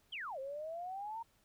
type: exponential two-way sweep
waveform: sine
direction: down then up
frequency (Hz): 3325 to 523.3 to 935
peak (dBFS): -40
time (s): 0.12-1.23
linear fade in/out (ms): 10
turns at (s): 0.39
effects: pink hiss -72 dBFS RMS until 1.44 s